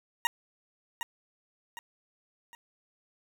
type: tone with echo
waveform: 20% pulse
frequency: 939 Hz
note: A#5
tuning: 12 cents sharp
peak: -19 dBFS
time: 0.25-0.27 s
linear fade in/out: 0 ms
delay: 760 ms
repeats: 3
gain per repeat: -8 dB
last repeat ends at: 2.55 s
effects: none